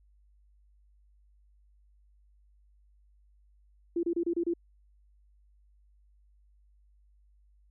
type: tone bursts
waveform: sine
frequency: 341 Hz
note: F4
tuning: 41 cents flat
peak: -26 dBFS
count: 6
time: 3.96-4.537 s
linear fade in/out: 5 ms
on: 72 ms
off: 29 ms
effects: added 50 Hz sine -60 dBFS peak until 7.7 s